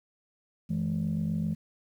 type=tone cluster; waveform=sine; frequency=93.8 / 164.5 / 212.2 Hz; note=F#2 / E3 / G#3; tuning=+24 / -3 / +38 cents; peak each=-37 / -28 / -30 dBFS; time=0.69-1.55 s; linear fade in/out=20 ms; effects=tanh soft clip ceiling -22 dBFS + 10-bit